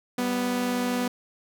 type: tone pair together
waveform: sawtooth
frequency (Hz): 194.23 / 246.9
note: G3 / B3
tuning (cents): -16 / 0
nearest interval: major third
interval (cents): 416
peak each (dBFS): -29 / -21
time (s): 0.18-1.08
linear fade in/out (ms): 5
effects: none